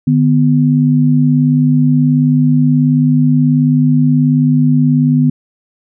sine tone pair together, 151 / 249.6 Hz, D3 / B3, +48 / +19 cents, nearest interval major sixth, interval 871 cents, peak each -10 dBFS, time 0.07-5.3 s, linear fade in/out 5 ms, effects none

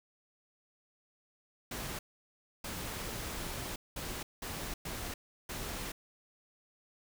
pink noise bursts at uneven times, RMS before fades -40 dBFS, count 6, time 1.71-1.99 / 2.64-3.76 / 3.96-4.23 / 4.42-4.74 / 4.85-5.14 / 5.49-5.92 s, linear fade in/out 5 ms, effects none

